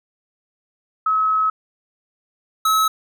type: tone pair in turn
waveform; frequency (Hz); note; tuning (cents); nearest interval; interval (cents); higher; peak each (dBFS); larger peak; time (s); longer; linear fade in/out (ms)
sine / square; 1285 / 1291; E6 / E6; -45 / -37; unison; 8; second; -15; neither; 1.06-1.5 / 2.65-2.88; first; 5
effects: none